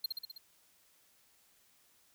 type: tone with echo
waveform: square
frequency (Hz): 4200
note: C8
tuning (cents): +6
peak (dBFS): -31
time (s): 0.04-0.06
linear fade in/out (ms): 5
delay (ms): 64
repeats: 5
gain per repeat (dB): -3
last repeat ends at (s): 0.38
effects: white hiss -68 dBFS RMS until 2.14 s